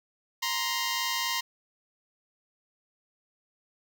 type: tone pair together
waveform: 10% pulse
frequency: 940 / 1043.7 Hz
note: A#5 / C6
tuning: +14 / -5 cents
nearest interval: major second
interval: 181 cents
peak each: -22 dBFS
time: 0.42-1.41 s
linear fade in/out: 10 ms
effects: none